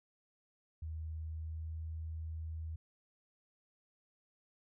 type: tone with pitch glide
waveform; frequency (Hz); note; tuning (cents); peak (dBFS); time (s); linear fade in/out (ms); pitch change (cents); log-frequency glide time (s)
sine; 79.4 to 80.09; D#2 to E2; +36 to -49; -39; 0.82-2.76; 5; +15; 1.34-1.75
effects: none